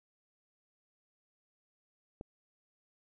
click, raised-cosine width 2 ms, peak -29 dBFS, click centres 2.211 s, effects none

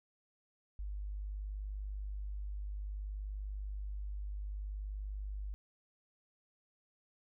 sine tone, 50.3 Hz, G1, 45 cents sharp, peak -38 dBFS, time 0.79-5.54 s, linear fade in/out 0 ms, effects none

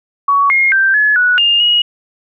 sine tone with pitch steps, 1124 / 2141 / 1568 / 1705 / 1471 / 2818 / 2892 Hz, C#6 / C7 / G6 / G#6 / F#6 / F7 / F#7, +24 / +39 / 0 / +45 / -11 / +15 / -40 cents, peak -8 dBFS, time 0.28-1.82 s, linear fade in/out 5 ms, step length 220 ms, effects none

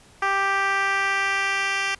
10% pulse tone with band-pass filter sweep, 392.6 Hz, G4, 3 cents sharp, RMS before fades -23 dBFS, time 0.22-1.95 s, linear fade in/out 5 ms, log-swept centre 1200 to 3000 Hz, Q 1.1, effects pink hiss -52 dBFS RMS until 1.99 s + resampled to 24000 Hz

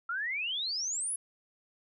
sine exponential sweep, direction up, 1341 to 10890 Hz, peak -31 dBFS, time 0.09-1.16 s, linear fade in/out 5 ms, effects none

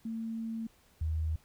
sine tone pair in turn, 225.5 / 79.15 Hz, A3 / D#2, +43 / +30 cents, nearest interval octave + tritone, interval 1813 cents, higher first, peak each -34 / -29 dBFS, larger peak second, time 0.05-0.67 / 1.01-1.36 s, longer first, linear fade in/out 5 ms, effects pink hiss -65 dBFS RMS until 1.44 s

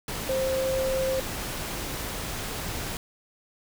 sine tone in noise, 527 Hz, C5, 12 cents sharp, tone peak -24 dBFS, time 0.29-1.2 s, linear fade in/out 2 ms, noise pink, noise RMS -33 dBFS, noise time 0.08-2.97 s, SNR +6 dB, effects none

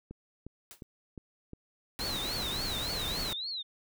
click train, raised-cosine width 3 ms, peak -30 dBFS, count 5, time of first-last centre 0.11-1.533 s, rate 2.81 Hz
white noise with exponential decay, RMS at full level -45 dBFS, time 0.71-0.83 s, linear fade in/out 0 ms, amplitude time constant 26 ms
pink noise, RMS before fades -37 dBFS, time 1.99-3.33 s, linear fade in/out 0 ms
sine tone with vibrato, 3983 Hz, B7, 14 cents sharp, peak -34 dBFS, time 1.99-3.63 s, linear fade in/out 20 ms, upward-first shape triangle, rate 3.5 Hz, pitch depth 210 cents each way
effects none

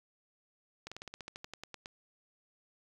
slowing click train, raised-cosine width 0.2 ms, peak -26 dBFS, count 14, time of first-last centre 0.87-1.859 s, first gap 46 ms, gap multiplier 1.08, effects 9-bit

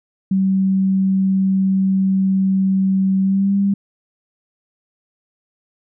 sine tone with pitch glide, 191.5 to 198.48 Hz, G3 to G3, -40 to +22 cents, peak -13 dBFS, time 0.31-3.74 s, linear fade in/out 5 ms, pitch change +62 cents, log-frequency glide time 3.21-3.54 s, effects none

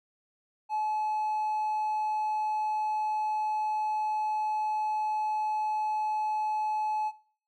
triangle tone, 857 Hz, A5, 46 cents flat, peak -24 dBFS, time 0.69-7.12 s, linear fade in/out 50 ms, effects noise-tail reverb RT60 0.5 s tail -22 dB re dry + tanh soft clip ceiling -22 dBFS

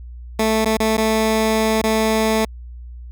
15% pulse tone with dropouts, 220 Hz, A3, in tune, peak -9 dBFS, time 0.39-2.45 s, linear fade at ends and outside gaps 5 ms, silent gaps 0.648-0.657 / 0.77-0.8 / 0.97-0.978 / 1.817-1.837 s, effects added 60 Hz sine -32 dBFS peak until 3.11 s

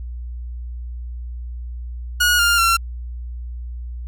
sawtooth tone with pitch steps, 1449 / 1403 / 1361 Hz, F#6 / F6 / F6, -37 / +8 / -45 cents, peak -10 dBFS, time 2.2-2.77 s, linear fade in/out 10 ms, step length 190 ms, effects added 60 Hz sine -27 dBFS peak until 4.07 s

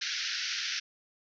white band-pass noise, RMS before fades -34 dBFS, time 0.01-0.8 s, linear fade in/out 10 ms, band 1400 to 6000 Hz, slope 96 dB/octave, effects none

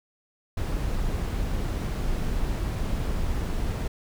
brown noise, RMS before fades -27 dBFS, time 0.57-3.88 s, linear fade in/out 5 ms, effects none

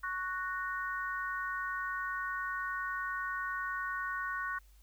harmonic tone, 370 Hz, F#4, in tune, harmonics 3 / 4 / 5, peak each -38 / -37 / -41 dBFS, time 0.03-4.59 s, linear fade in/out 10 ms, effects added 50 Hz sine -57 dBFS peak until 4.82 s + white hiss -69 dBFS RMS until 4.82 s

